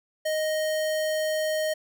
square tone, 622.3 Hz, D#5, in tune, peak -25 dBFS, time 0.25-1.74 s, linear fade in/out 10 ms, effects none

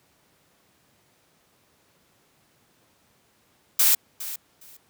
blue noise with echo, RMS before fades -18 dBFS, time 3.79-3.95 s, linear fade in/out 5 ms, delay 410 ms, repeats 2, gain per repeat -15 dB, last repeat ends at 4.77 s, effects pink hiss -63 dBFS RMS until 4.89 s + high-pass 100 Hz 12 dB/octave

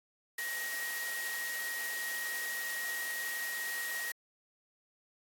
sine tone in noise, 1887 Hz, A#6, 21 cents sharp, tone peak -36 dBFS, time 0.38-4.12 s, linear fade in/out 5 ms, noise white, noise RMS -41 dBFS, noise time 0.38-4.12 s, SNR +2 dB, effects high-pass 400 Hz 12 dB/octave + AAC 64 kbps

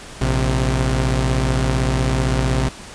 sawtooth tone pair together, 57.5 / 130.81 Hz, A#1 / C3, -23 / 0 cents, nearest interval octave + major second, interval 1423 cents, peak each -15 dBFS, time 0.21-2.69 s, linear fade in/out 5 ms, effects pink hiss -37 dBFS RMS until 2.94 s + resampled to 22050 Hz

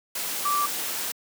sine tone in noise, 1167 Hz, D6, 11 cents flat, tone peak -22 dBFS, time 0.45-0.66 s, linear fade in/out 5 ms, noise white, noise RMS -30 dBFS, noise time 0.15-1.12 s, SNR +5 dB, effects high-pass 200 Hz 12 dB/octave

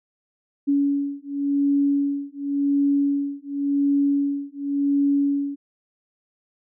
sine beating tone pair, 281.7 / 282.61 Hz, C#4 / C#4, +28 / +34 cents, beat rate 0.91 Hz, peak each -22 dBFS, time 0.67-5.56 s, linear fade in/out 20 ms, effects none

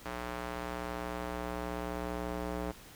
square tone with band-pass filter sweep, 60.4 Hz, B1, 38 cents flat, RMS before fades -38 dBFS, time 0.05-2.72 s, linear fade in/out 10 ms, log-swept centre 1200 to 580 Hz, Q 0.73, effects pink hiss -53 dBFS RMS until 2.95 s

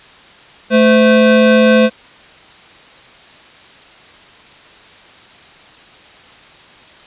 square tone pair together, 218.9 / 512.4 Hz, A3 / C5, -9 / -36 cents, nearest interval octave + minor third, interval 1473 cents, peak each -10 dBFS, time 0.7-1.9 s, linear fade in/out 50 ms, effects white hiss -41 dBFS RMS until 7.06 s + resampled to 8000 Hz

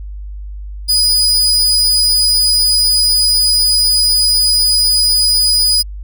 35% pulse tone, 4948 Hz, D#8, 10 cents flat, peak -8 dBFS, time 0.88-5.83 s, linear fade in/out 20 ms, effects added 50 Hz sine -24 dBFS peak until 6.03 s

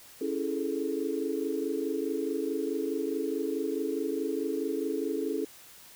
sine chord, A major seventh, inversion first, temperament equal, 277.2 / 329.6 / 415.3 / 440 Hz, C#4 / E4 / G#4 / A4, 0 / 0 / 0 / 0 cents, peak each -34 dBFS, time 0.21-5.45 s, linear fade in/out 5 ms, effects white hiss -52 dBFS RMS until 5.95 s

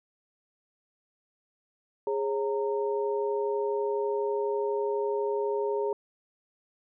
sine tone cluster, 411.9 / 544 / 922 Hz, G#4 / C#5 / A#5, -14 / -33 / -19 cents, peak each -27 / -34 / -35 dBFS, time 2.07-5.93 s, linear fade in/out 2 ms, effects none

